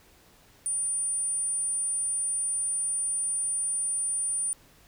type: tone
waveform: sine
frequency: 9340 Hz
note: D9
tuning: 11 cents flat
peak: -26 dBFS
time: 0.66-4.53 s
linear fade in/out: 0 ms
effects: pink hiss -58 dBFS RMS until 4.87 s